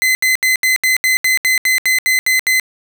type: tone bursts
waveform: 40% pulse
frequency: 2042 Hz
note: C7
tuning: 43 cents flat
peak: -10 dBFS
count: 13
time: 0.02-2.598 s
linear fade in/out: 0 ms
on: 130 ms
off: 74 ms
effects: none